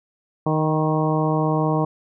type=harmonic tone with a mistuned harmonic; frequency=155.56 Hz; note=D#3; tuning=in tune; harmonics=1 / 2 / 3 / 4 / 5 / 6 / 7; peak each=-21 / -24 / -26 / -27 / -28 / -29 / -29 dBFS; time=0.46-1.85 s; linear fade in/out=5 ms; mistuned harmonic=6; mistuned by=+26 cents; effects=none

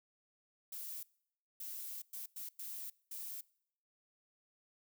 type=noise bursts at uneven times; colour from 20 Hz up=violet; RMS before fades=-45 dBFS; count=6; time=0.72-1.03 / 1.6-2.02 / 2.13-2.26 / 2.36-2.49 / 2.59-2.9 / 3.11-3.41 s; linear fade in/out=5 ms; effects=noise-tail reverb RT60 0.7 s tail -24 dB re dry

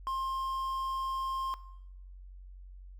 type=tone with quantisation; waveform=triangle; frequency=1061 Hz; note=C6; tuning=24 cents sharp; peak=-29 dBFS; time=0.07-1.54 s; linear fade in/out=0 ms; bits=9; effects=noise-tail reverb RT60 0.8 s tail -18 dB re dry + added 46 Hz sine -46 dBFS peak until 2.99 s

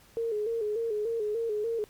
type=tone with vibrato; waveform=sine; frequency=440 Hz; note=A4; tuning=in tune; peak=-27 dBFS; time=0.17-1.84 s; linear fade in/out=0 ms; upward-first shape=square; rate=3.4 Hz; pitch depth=77 cents each way; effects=pink hiss -58 dBFS RMS until 1.89 s + MP3 96 kbps

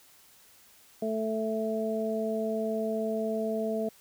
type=harmonic tone; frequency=220 Hz; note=A3; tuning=in tune; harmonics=1 / 2 / 3; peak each=-32 / -32 / -32 dBFS; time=1.02-3.89 s; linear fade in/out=5 ms; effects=white hiss -58 dBFS RMS until 4 s

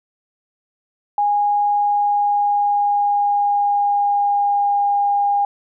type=tone with pitch glide; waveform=sine; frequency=822 to 810.7 Hz; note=G#5 to G#5; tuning=-18 to -42 cents; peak=-14 dBFS; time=1.18-5.45 s; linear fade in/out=2 ms; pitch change=-24 cents; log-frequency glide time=1.65-4.88 s; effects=none

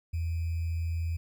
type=tone with sample-and-hold; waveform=sine; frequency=83 Hz; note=E2; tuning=12 cents sharp; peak=-28 dBFS; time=0.13-1.17 s; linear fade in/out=10 ms; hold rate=2450 Hz; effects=none

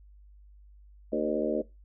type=harmonic tone with a mistuned harmonic; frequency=76.4 Hz; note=D#2; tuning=31 cents flat; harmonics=3 / 4 / 5 / 6 / 7 / 8; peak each=-33 / -33 / -33 / -33 / -33 / -33 dBFS; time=1.12-1.62 s; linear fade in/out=10 ms; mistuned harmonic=6; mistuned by=+35 cents; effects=noise-tail reverb RT60 0.2 s tail -19 dB re dry + added 50 Hz sine -51 dBFS peak until 1.84 s

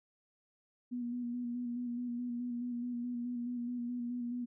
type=tone with vibrato; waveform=sine; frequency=242.2 Hz; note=B3; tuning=34 cents flat; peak=-35 dBFS; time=0.91-4.46 s; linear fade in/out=20 ms; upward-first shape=square; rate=4.7 Hz; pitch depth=23 cents each way; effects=none

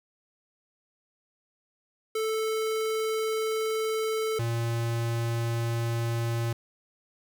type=tone pair in turn; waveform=square; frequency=439.4 / 116.38 Hz; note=A4 / A#2; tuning=-2 / -2 cents; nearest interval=octave + major seventh; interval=2300 cents; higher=first; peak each=-27 dBFS; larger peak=neither; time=2.15-4.39 / 4.39-6.53 s; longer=first; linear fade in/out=5 ms; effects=none

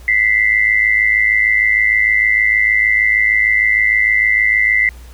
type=tone pair together; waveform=sine; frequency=1975.5 / 2082 Hz; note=B6 / C7; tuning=0 / -9 cents; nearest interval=minor second; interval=91 cents; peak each=-13 dBFS; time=0.08-4.89 s; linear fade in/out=2 ms; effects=added 60 Hz sine -34 dBFS peak until 5.13 s + pink hiss -45 dBFS RMS until 5.13 s

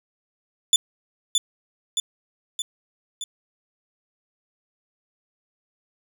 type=tone with echo; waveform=25% pulse; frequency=3489 Hz; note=A7; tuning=15 cents flat; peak=-9 dBFS; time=0.73-0.76 s; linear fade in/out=2 ms; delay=620 ms; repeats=4; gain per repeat=-4 dB; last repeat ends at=3.24 s; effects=none

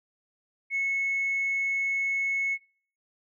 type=tone; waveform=sine; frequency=2195 Hz; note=C#7; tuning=18 cents flat; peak=-24 dBFS; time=0.7-2.58 s; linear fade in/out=50 ms; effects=noise-tail reverb RT60 0.5 s tail -21 dB re dry + tanh soft clip ceiling -21 dBFS

